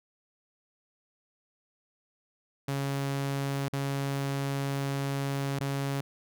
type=tone with dropouts; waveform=sawtooth; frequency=138.59 Hz; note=C#3; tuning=in tune; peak=-25 dBFS; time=2.68-6.01 s; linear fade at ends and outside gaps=5 ms; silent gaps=3.684-3.73 / 5.591-5.606 s; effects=none